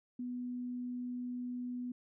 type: tone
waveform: sine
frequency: 246.9 Hz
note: B3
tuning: in tune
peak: -37 dBFS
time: 0.19-1.92 s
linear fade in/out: 5 ms
effects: none